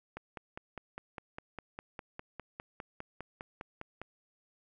click train, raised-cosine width 0.5 ms, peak -26 dBFS, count 20, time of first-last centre 0.17-4.016 s, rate 4.94 Hz, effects none

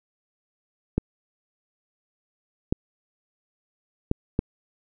clicks, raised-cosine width 3 ms, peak -8 dBFS, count 4, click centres 0.98 / 2.725 / 4.114 / 4.391 s, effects none

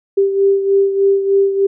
sine beating tone pair, 393.3 / 396.6 Hz, G4 / G4, +6 / +20 cents, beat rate 3.3 Hz, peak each -11 / -18 dBFS, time 0.17-1.67 s, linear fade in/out 10 ms, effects none

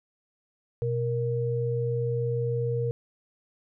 sine tone pair together, 123.4 / 468.5 Hz, B2 / A#4, -1 / +9 cents, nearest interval octave + major seventh, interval 2310 cents, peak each -27 / -28 dBFS, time 0.82-2.91 s, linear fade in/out 0 ms, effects none

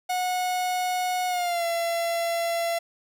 45% pulse tone with pitch glide, 730 to 677.2 Hz, F#5 to E5, -24 to +46 cents, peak -24 dBFS, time 0.09-2.79 s, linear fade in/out 10 ms, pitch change -130 cents, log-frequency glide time 1.28-1.65 s, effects 11-bit

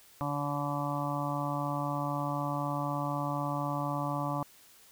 harmonic tone, 144 Hz, D3, 34 cents flat, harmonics 1 / 2 / 4 / 5 / 6 / 7 / 8, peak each -35 / -37 / -39 / -40 / -39 / -39 / -38 dBFS, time 0.21-4.43 s, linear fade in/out 0 ms, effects white hiss -58 dBFS RMS until 4.91 s

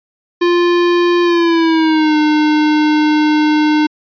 square tone with pitch glide, 348.9 to 303.7 Hz, F4 to D#4, -2 to -42 cents, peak -10 dBFS, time 0.41-3.87 s, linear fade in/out 10 ms, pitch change -240 cents, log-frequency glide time 1.23-2.17 s, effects resampled to 11025 Hz

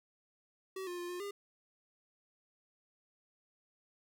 square tone with pitch steps, 380.6 / 354.1 / 350.8 / 356.2 / 403.7 Hz, F#4 / F4 / F4 / F4 / G#4, +49 / +24 / +8 / +34 / -49 cents, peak -40 dBFS, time 0.76-1.31 s, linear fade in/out 5 ms, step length 110 ms, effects 13-bit

